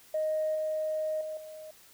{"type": "tone with level steps", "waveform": "sine", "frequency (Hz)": 622.3, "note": "D#5", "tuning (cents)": 0, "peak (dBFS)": [-26, -28, -34, -42], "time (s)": [0.14, 1.71], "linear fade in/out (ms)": 5, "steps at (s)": [0.55, 1.21, 1.37], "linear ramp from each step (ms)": 2, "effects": ["tanh soft clip ceiling -22 dBFS", "white hiss -57 dBFS RMS until 1.93 s"]}